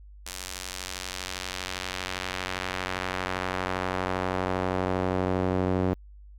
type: tone with band-pass filter sweep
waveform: sawtooth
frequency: 92.5 Hz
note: F#2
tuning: in tune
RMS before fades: -30 dBFS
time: 0.26-5.94 s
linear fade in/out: 0 ms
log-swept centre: 8100 to 370 Hz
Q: 0.73
effects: added 50 Hz sine -45 dBFS peak until 6.38 s